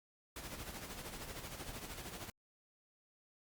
pink noise with tremolo, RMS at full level -45 dBFS, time 0.36-2.3 s, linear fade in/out 2 ms, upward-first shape sine, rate 13 Hz, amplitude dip 55%, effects Opus 48 kbps

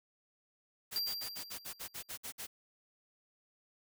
white noise bursts, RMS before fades -43 dBFS, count 11, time 0.91-2.47 s, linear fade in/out 20 ms, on 90 ms, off 57 ms
square tone with exponential decay, 4734 Hz, D8, 13 cents sharp, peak -32 dBFS, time 0.96-2.11 s, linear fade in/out 0 ms, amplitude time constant 250 ms
effects none

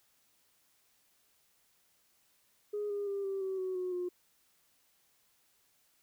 sine tone with pitch steps, 415.3 / 406.5 / 397.9 / 389.5 / 381.3 / 373.2 / 365.3 / 357.6 Hz, G#4 / G#4 / G4 / G4 / G4 / F#4 / F#4 / F4, 0 / -37 / +26 / -11 / -48 / +15 / -22 / +41 cents, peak -32 dBFS, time 2.73-4.09 s, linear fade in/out 10 ms, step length 170 ms, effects tanh soft clip ceiling -29 dBFS + white hiss -71 dBFS RMS until 6.02 s

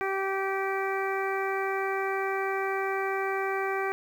harmonic tone, 387.7 Hz, G4, 19 cents flat, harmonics 1 / 2 / 3 / 4 / 5 / 6, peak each -30 / -33 / -35 / -36 / -37 / -38 dBFS, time 0.01-3.92 s, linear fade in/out 0 ms, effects 9-bit

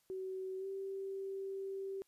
sine tone with pitch glide, 377.4 to 388.5 Hz, F#4 to G4, +34 to -16 cents, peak -39 dBFS, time 0.1-2.02 s, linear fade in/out 0 ms, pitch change +50 cents, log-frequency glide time 0.58-0.66 s, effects white hiss -75 dBFS RMS until 2.07 s + resampled to 32000 Hz

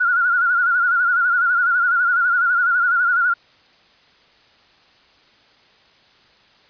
sine tone with vibrato, 1427 Hz, F6, 37 cents sharp, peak -14 dBFS, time 0-3.34 s, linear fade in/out 10 ms, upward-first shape sine, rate 12 Hz, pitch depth 73 cents each way, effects white hiss -53 dBFS RMS until 6.69 s + resampled to 11025 Hz

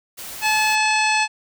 white noise, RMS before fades -34 dBFS, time 0.17-0.76 s, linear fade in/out 20 ms
harmonic tone, 862 Hz, A5, 36 cents flat, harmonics 1 / 2 / 3 / 4 / 5 / 6 / 7 / 9 / 10, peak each -20 / -24 / -20 / -31 / -27 / -34 / -33 / -31 / -37 dBFS, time 0.41-1.28 s, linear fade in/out 50 ms
effects none

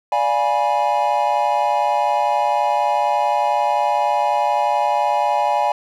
triangle chord, D diminished seventh, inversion none, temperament equal with one note detuned, 587.3 / 698.5 / 830.6 / 974.7 Hz, D5 / F5 / Ab5 / Cb6, 0 / 0 / 0 / -23 cents, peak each -21 / -21 / -16 / -21 dBFS, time 0.12-5.72 s, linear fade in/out 2 ms, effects none

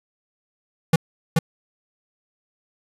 square tone with echo, 163.1 Hz, E3, 18 cents flat, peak -12 dBFS, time 0.93-0.96 s, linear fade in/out 5 ms, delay 430 ms, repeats 1, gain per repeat -3 dB, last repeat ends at 1.39 s, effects resampled to 32000 Hz + 9-bit

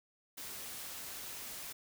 white noise, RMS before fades -45 dBFS, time 0.37-1.73 s, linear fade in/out 10 ms, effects none

